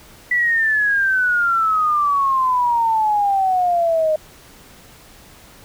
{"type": "exponential sweep", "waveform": "sine", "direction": "down", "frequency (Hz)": [1975.5, 614], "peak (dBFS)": -14, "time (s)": [0.31, 4.16], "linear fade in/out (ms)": 5, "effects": ["pink hiss -45 dBFS RMS until 5.64 s"]}